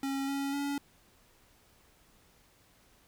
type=tone with pitch steps; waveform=square; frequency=273.1 / 277.3 / 282.9 Hz; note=C#4 / C#4 / C#4; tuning=-26 / +1 / +35 cents; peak=-32 dBFS; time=0.03-0.78 s; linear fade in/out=2 ms; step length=250 ms; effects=pink hiss -64 dBFS RMS until 3.07 s

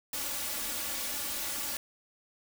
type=noise with comb filter; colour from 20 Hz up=white; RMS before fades=-35 dBFS; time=0.13-1.77 s; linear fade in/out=2 ms; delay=3.5 ms; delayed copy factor=+0.9; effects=none

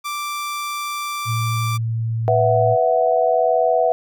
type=tone; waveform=sawtooth; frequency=1174.7 Hz; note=D6; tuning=in tune; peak=-20 dBFS; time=0.04-1.78 s; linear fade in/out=20 ms
type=tone with pitch glide; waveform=sine; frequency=114.1 to 113.25 Hz; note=A#2 to A#2; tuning=-37 to -50 cents; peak=-19 dBFS; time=1.25-2.77 s; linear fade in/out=50 ms; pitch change=-13 cents; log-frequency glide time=1.54-2.45 s
type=chord; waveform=sine; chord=B suspended fourth; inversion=none; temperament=equal; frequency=493.9 / 659.3 / 740 Hz; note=B4 / E5 / F#5; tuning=0 / 0 / 0 cents; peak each=-19 / -17 / -19 dBFS; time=2.28-3.92 s; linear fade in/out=0 ms
effects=none

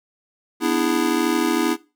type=chord; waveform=square; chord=E dominant seventh; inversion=second; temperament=just; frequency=247.2 / 296.7 / 329.6 / 412 Hz; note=B3 / D4 / E4 / G#4; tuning=+2 / +18 / 0 / -14 cents; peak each=-25 / -24 / -22 / -28 dBFS; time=0.6-1.77 s; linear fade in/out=50 ms; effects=noise-tail reverb RT60 0.3 s tail -20 dB re dry

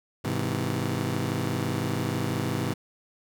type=chord; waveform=20% pulse; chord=Ab augmented; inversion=none; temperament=just; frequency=103.83 / 129.78 / 162.23 Hz; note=Ab2 / C3 / E3; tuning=0 / -14 / -27 cents; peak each=-26 / -25 / -27 dBFS; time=0.24-2.74 s; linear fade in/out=10 ms; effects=none

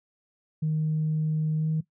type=tone with pitch glide; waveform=sine; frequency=155.56 to 157.55 Hz; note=D#3 to D#3; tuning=0 to +22 cents; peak=-22 dBFS; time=0.62-1.81 s; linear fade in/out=10 ms; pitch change=+22 cents; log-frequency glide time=1.57-1.69 s; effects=noise-tail reverb RT60 0.1 s tail -17 dB re dry + tanh soft clip ceiling -19 dBFS

